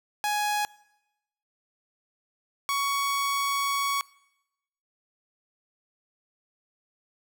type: tone pair in turn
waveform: sawtooth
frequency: 834 / 1118.4 Hz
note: G#5 / C#6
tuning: +7 / +15 cents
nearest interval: perfect fourth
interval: 508 cents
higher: second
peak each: -21 / -21 dBFS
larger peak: neither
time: 0.24-0.65 / 2.69-4.01 s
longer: second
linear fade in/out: 0 ms
effects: noise-tail reverb RT60 0.9 s tail -23 dB re dry